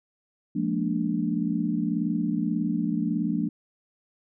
sine chord, Bb dominant seventh, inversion second, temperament equal with one note detuned, 174.61 / 211.3 / 233.1 / 293.7 Hz, F3 / Ab3 / Bb3 / D4, 0 / +30 / 0 / 0 cents, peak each -29 dBFS, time 0.55-3.49 s, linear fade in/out 10 ms, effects none

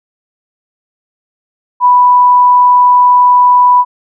sine tone, 987.8 Hz, B5, in tune, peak -3 dBFS, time 1.8-3.85 s, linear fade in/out 50 ms, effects none

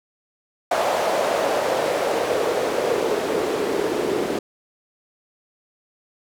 white noise with band-pass filter sweep, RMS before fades -22 dBFS, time 0.71-4.39 s, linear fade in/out 5 ms, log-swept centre 650 to 360 Hz, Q 3.2, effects none

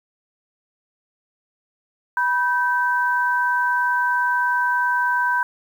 sine tone pair together, 978.5 / 1549 Hz, B5 / G6, -16 / -21 cents, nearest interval minor sixth, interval 795 cents, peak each -20 dBFS, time 2.17-5.43 s, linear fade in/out 2 ms, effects 8-bit

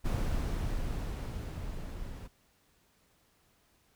brown noise with level ramp, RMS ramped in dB -30 to -42 dBFS, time 0.04-2.28 s, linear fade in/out 20 ms, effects pink hiss -69 dBFS RMS until 3.95 s

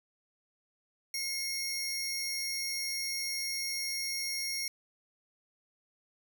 sawtooth tone pair together, 2156 / 5582 Hz, C#7 / F8, -49 / -2 cents, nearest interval octave + major third, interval 1647 cents, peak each -34 / -32 dBFS, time 1.14-4.68 s, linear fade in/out 2 ms, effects none

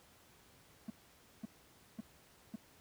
triangle tone bursts, 218.7 Hz, A3, 10 cents flat, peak -37 dBFS, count 4, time 0.88-2.558 s, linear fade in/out 5 ms, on 22 ms, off 530 ms, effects pink hiss -64 dBFS RMS until 2.8 s + high-pass 60 Hz 12 dB/octave

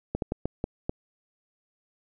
slowing click train, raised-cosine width 2 ms, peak -14 dBFS, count 6, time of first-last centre 0.15-0.895 s, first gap 72 ms, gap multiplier 1.37, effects none

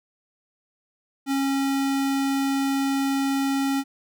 square tone, 273.5 Hz, C#4, 23 cents flat, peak -22 dBFS, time 1.26-3.84 s, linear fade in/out 50 ms, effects none

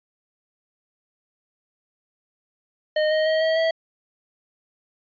square tone with pitch steps, 615 / 623.9 / 633 / 642.2 / 651.6 Hz, D#5 / D#5 / D#5 / E5 / E5, -20 / +5 / +30 / -45 / -20 cents, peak -19 dBFS, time 2.96-3.71 s, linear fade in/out 5 ms, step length 150 ms, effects resampled to 11025 Hz

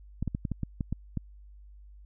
clicks, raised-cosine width 5 ms, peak -18 dBFS, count 9, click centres 0.226 / 0.277 / 0.349 / 0.452 / 0.517 / 0.633 / 0.808 / 0.926 / 1.173 s, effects added 50 Hz sine -48 dBFS peak until 2.05 s

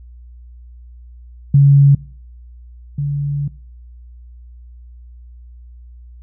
sine tone pair in turn, 140.3 / 143.17 Hz, C#3 / D3, +21 / -44 cents, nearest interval unison, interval 35 cents, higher second, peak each -5 / -16 dBFS, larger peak first, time 1.54-1.95 / 2.98-3.48 s, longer second, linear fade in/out 5 ms, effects noise-tail reverb RT60 0.6 s tail -23 dB re dry + added 60 Hz sine -36 dBFS peak until 6.22 s

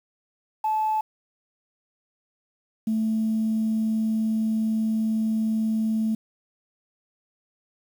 sine tone pair in turn, 867 / 220.3 Hz, A5 / A3, -26 / +2 cents, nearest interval 2 octaves, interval 2372 cents, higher first, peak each -20 dBFS, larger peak neither, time 0.64-1.01 / 2.87-6.15 s, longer second, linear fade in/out 5 ms, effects tanh soft clip ceiling -17 dBFS + 8-bit

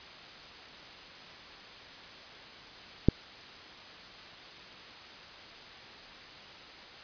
click, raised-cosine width 3 ms, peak -6 dBFS, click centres 3.086 s, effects white hiss -48 dBFS RMS until 7.03 s + resampled to 11025 Hz

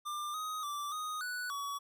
square tone with pitch steps, 1193 / 1254 / 1169 / 1245 / 1480 / 1131 Hz, D6 / D#6 / D6 / D#6 / F#6 / C#6, +27 / +13 / -8 / +1 / 0 / +34 cents, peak -37 dBFS, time 0.05-1.79 s, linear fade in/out 20 ms, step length 290 ms, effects none

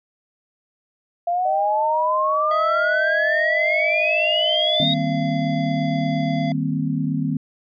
sine exponential sweep, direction up, 684 to 3785 Hz, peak -18 dBFS, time 1.27-4.94 s, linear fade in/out 5 ms
sine tone, 620 Hz, D#5, 6 cents flat, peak -22 dBFS, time 1.45-4.84 s, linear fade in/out 5 ms
square tone with pitch glide, 659.3 to 682.9 Hz, E5 to F5, 0 to -39 cents, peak -26 dBFS, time 2.51-6.52 s, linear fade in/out 2 ms, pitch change +61 cents, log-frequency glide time 3.16-4.63 s
sine chord, C minor seventh, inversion first, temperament equal, 155.56 / 196 / 233.1 / 261.6 Hz, Eb3 / G3 / Bb3 / C4, 0 / 0 / 0 / 0 cents, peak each -23 / -29 / -27 / -24 dBFS, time 4.8-7.37 s, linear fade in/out 2 ms
effects resampled to 11025 Hz

